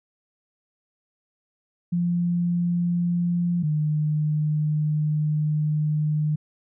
sine tone pair in turn, 173.8 / 151.92 Hz, F3 / D#3, -8 / -41 cents, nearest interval major second, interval 233 cents, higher first, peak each -20 dBFS, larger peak neither, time 1.92-3.63 / 3.63-6.36 s, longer second, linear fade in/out 10 ms, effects none

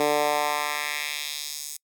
10% pulse tone with high-pass filter sweep, 148 Hz, D3, 14 cents sharp, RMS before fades -27 dBFS, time 0-1.77 s, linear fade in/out 2 ms, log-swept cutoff 390 to 7700 Hz, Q 1.4, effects noise-tail reverb RT60 0.1 s tail -26 dB re dry

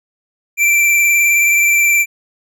square tone with vibrato, 2349 Hz, D7, in tune, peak -10 dBFS, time 0.57-2.06 s, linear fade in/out 50 ms, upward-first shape triangle, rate 19 Hz, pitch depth 26 cents each way, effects none

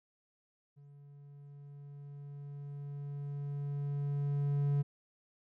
triangle tone with level ramp, 142.7 Hz, D3, 49 cents flat, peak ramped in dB -52 to -25 dBFS, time 0.76-4.83 s, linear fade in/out 20 ms, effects none

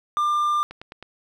triangle tone, 1195 Hz, D6, 30 cents sharp, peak -17 dBFS, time 0.17-0.63 s, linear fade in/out 0 ms
click train, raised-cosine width 0.3 ms, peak -22 dBFS, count 4, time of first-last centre 0.71-1.026 s, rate 9.48 Hz
effects none

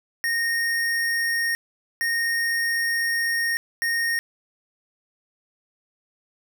square tone bursts at uneven times, 1852 Hz, A#6, 12 cents flat, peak -22 dBFS, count 3, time 0.24-1.55 / 2.01-3.57 / 3.82-4.19 s, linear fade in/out 0 ms, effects none

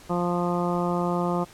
harmonic tone, 175.4 Hz, F3, 8 cents sharp, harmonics 1 / 2 / 3 / 4 / 5 / 6 / 7, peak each -26 / -29 / -31 / -32 / -33 / -34 / -34 dBFS, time 0.09-1.45 s, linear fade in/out 20 ms, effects pink hiss -49 dBFS RMS until 1.53 s + low-pass 12000 Hz 12 dB/octave

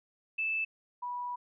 sine tone pair in turn, 2632 / 978.2 Hz, E7 / B5, -3 / -17 cents, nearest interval octave + perfect fourth, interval 1714 cents, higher first, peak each -29 / -34 dBFS, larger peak first, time 0.38-0.65 / 1.02-1.36 s, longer second, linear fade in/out 10 ms, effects none

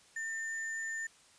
sine tone with sample-and-hold, 1802 Hz, A6, 41 cents sharp, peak -35 dBFS, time 0.16-1.07 s, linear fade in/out 5 ms, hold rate 8820 Hz, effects white hiss -62 dBFS RMS until 1.38 s + resampled to 22050 Hz

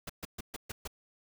pink noise bursts, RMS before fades -40 dBFS, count 6, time 0.07-0.876 s, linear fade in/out 5 ms, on 26 ms, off 130 ms, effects none

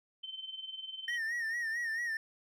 sine tone with tremolo, 3085 Hz, G7, 28 cents flat, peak -37 dBFS, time 0.23-1.18 s, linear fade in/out 10 ms, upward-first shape triangle, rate 20 Hz, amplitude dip 80%
triangle tone with vibrato, 1848 Hz, A#6, 16 cents flat, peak -31 dBFS, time 1.08-2.17 s, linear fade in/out 2 ms, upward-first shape sine, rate 4.5 Hz, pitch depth 73 cents each way
effects none

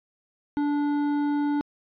sine tone with hard clipping, 291 Hz, D4, 16 cents flat, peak -24 dBFS, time 0.57-1.61 s, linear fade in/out 0 ms, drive 9 dB, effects resampled to 11025 Hz

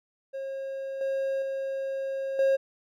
triangle tone with level steps, 540 Hz, C#5, 45 cents flat, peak -30 / -24 / -27 / -18 dBFS, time 0.33-2.57 s, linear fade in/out 20 ms, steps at 1.01 / 1.42 / 2.39 s, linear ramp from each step 2 ms, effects none

